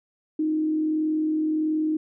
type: tone with frequency modulation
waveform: sine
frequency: 311.1 Hz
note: D#4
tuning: in tune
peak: -21 dBFS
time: 0.39-1.97 s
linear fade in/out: 5 ms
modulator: 41.5 Hz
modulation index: 0.25
effects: none